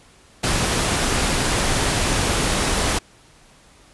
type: noise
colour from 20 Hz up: pink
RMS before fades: -20 dBFS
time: 0.43-2.99 s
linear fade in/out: 10 ms
effects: pink hiss -51 dBFS RMS until 3.93 s + resampled to 24000 Hz